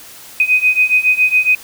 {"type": "beating tone pair", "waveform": "sine", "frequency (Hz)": [2500, 2507.2], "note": ["D#7", "D#7"], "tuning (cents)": [8, 13], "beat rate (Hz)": 7.2, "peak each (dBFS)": [-14, -12], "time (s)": [0.4, 1.55], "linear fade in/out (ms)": 2, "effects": ["white hiss -37 dBFS RMS until 1.63 s"]}